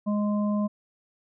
harmonic tone, 207.7 Hz, G#3, in tune, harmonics 1 / 3 / 5, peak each -23 / -33 / -37 dBFS, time 0.06-0.68 s, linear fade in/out 20 ms, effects none

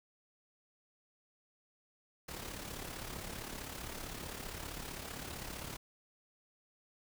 pink noise with amplitude modulation, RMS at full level -42 dBFS, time 2.28-5.77 s, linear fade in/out 10 ms, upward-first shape sine, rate 35.4 Hz, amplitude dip 55%, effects none

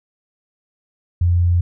sine tone, 87.3 Hz, F2, in tune, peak -12 dBFS, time 1.21-1.61 s, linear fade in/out 5 ms, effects none

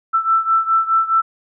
sine beating tone pair, 1328 / 1332.8 Hz, E6 / E6, +12 / +19 cents, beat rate 4.8 Hz, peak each -15 / -18 dBFS, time 0.13-1.22 s, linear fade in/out 20 ms, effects none

